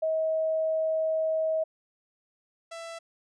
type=tone pair in turn; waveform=sine / sawtooth; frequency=637 / 665.2 Hz; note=D#5 / E5; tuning=+41 / +16 cents; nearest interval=minor second; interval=75 cents; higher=second; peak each=-24 / -34 dBFS; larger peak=first; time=0.02-1.64 / 2.71-2.99 s; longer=first; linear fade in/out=10 ms; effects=resampled to 22050 Hz